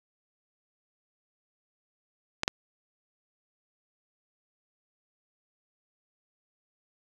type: clicks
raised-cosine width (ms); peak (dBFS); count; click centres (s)
0.2; -9 / -6; 2; 2.434 / 2.479
effects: resampled to 22050 Hz + 7-bit